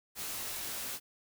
white noise with comb filter, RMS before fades -39 dBFS, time 0.15-1 s, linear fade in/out 50 ms, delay 20 ms, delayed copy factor -0.6, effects none

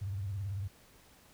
sine tone with vibrato, 98.3 Hz, G2, 5 cents sharp, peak -34 dBFS, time 0.01-0.68 s, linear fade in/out 10 ms, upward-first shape sine, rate 18 Hz, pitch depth 130 cents each way, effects pink hiss -61 dBFS RMS until 1.33 s

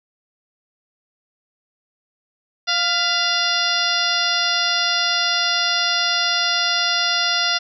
harmonic tone with a mistuned harmonic, 699 Hz, F5, 1 cent sharp, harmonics 1 / 2 / 3 / 4 / 5 / 6 / 7 / 8, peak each -28 / -23 / -28 / -26 / -24 / -27 / -23 / -27 dBFS, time 2.67-7.59 s, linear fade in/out 20 ms, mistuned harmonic 3, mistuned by -77 cents, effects none

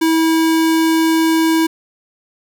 square tone, 323.9 Hz, E4, 30 cents flat, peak -12 dBFS, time 0.01-1.67 s, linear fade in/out 10 ms, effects none

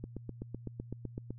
click train, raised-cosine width 3 ms, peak -26 dBFS, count 11, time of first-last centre 0.04-1.306 s, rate 7.9 Hz, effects added 118 Hz sine -47 dBFS peak until 1.38 s

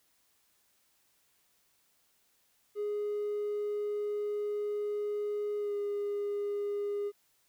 triangle tone with pitch glide, 415.3 to 408.6 Hz, G#4 to G#4, 0 to -28 cents, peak -28 dBFS, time 2.75-7.12 s, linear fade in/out 50 ms, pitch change -28 cents, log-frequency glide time 5.58-5.74 s, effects tanh soft clip ceiling -27 dBFS + white hiss -71 dBFS RMS until 7.48 s

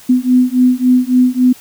sine beating tone pair, 250 / 253.6 Hz, B3 / B3, +21 / +46 cents, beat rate 3.6 Hz, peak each -11 dBFS, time 0.09-1.53 s, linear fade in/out 10 ms, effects white hiss -40 dBFS RMS until 1.6 s

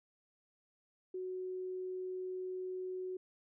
sine tone, 370 Hz, F#4, in tune, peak -38 dBFS, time 1.14-3.17 s, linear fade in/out 5 ms, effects none

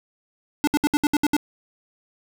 square tone bursts, 293.7 Hz, D4, in tune, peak -17 dBFS, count 8, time 0.64-1.366 s, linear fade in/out 0 ms, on 33 ms, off 66 ms, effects none

